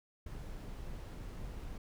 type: noise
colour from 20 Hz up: brown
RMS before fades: -44 dBFS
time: 0.26-1.78 s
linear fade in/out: 5 ms
effects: none